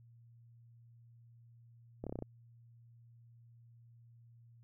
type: slowing click train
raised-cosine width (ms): 2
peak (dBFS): -27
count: 7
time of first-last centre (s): 2.04-2.224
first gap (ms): 27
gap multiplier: 1.05
effects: added 117 Hz sine -58 dBFS peak until 4.63 s